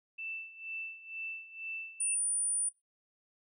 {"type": "tone with tremolo", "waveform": "sine", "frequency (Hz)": 2657, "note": "E7", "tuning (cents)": 13, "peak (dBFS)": -36, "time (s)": [0.18, 2.15], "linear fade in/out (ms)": 10, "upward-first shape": "sine", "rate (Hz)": 2.1, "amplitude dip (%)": 80}
{"type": "tone", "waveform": "sine", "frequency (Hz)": 9400, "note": "D9", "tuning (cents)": 1, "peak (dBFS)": -30, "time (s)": [2, 2.69], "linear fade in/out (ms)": 5}
{"effects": ["noise-tail reverb RT60 0.2 s tail -17 dB re dry"]}